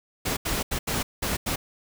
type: noise bursts at uneven times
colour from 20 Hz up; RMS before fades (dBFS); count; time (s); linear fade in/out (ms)
pink; -27; 6; 0.25-0.37 / 0.45-0.63 / 0.71-0.79 / 0.87-1.03 / 1.22-1.37 / 1.46-1.56; 10
effects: none